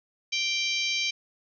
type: harmonic tone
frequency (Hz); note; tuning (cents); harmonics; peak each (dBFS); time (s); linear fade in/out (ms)
784; G5; 0; 3 / 4 / 5 / 6 / 7 / 8; -29 / -31 / -33 / -35 / -36 / -37; 0.32-1.11; 10
effects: none